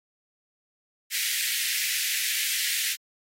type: high-pass noise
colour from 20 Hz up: pink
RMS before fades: -28 dBFS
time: 1.1-2.97 s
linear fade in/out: 50 ms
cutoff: 1800 Hz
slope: 48 dB/octave
effects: AAC 48 kbps